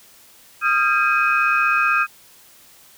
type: tone cluster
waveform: sine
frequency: 1236 / 1372 / 1607 / 2515 Hz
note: D#6 / F6 / G6 / D#7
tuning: -12 / -31 / +43 / +18 cents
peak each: -20 dBFS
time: 0.61-2.07 s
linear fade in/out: 50 ms
effects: tanh soft clip ceiling -6 dBFS + white hiss -49 dBFS RMS until 2.97 s